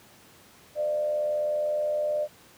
sine tone with frequency modulation, 600 Hz, D5, 37 cents sharp, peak -24 dBFS, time 0.75-2.28 s, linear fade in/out 50 ms, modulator 80.8 Hz, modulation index 0.34, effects pink hiss -54 dBFS RMS until 2.57 s + high-pass 100 Hz 12 dB/octave

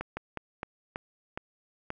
slowing click train, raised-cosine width 0.5 ms, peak -19 dBFS, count 7, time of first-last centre 0.01-1.904 s, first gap 160 ms, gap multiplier 1.27, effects none

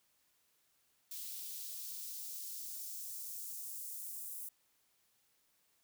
blue noise with high-pass filter sweep, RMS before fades -45 dBFS, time 1.11-4.49 s, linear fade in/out 5 ms, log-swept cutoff 3300 to 9100 Hz, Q 1.1, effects white hiss -75 dBFS RMS until 5.83 s

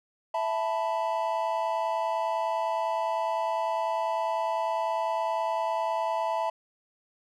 triangle chord, E suspended fourth, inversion none, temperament just, 659.3 / 879 / 988.9 Hz, E5 / A5 / B5, 0 / -2 / +2 cents, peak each -28 / -28 / -30 dBFS, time 0.34-6.5 s, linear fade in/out 5 ms, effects none

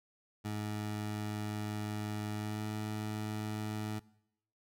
20% pulse tone with pitch glide, 105.6 to 107.01 Hz, G#2 to A2, +29 to -48 cents, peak -31 dBFS, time 0.44-4 s, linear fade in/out 20 ms, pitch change +23 cents, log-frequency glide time 2.38-2.64 s, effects noise-tail reverb RT60 0.8 s tail -22 dB re dry

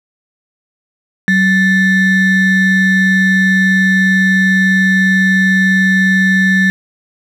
triangle ring-modulated tone, 973 Hz, B5, 26 cents flat, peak -3 dBFS, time 1.28-6.7 s, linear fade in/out 0 ms, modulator 784 Hz, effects none

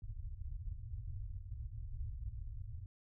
pink low-pass noise, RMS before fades -44 dBFS, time 0.02-2.86 s, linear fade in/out 2 ms, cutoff 120 Hz, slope 96 dB/octave, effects none

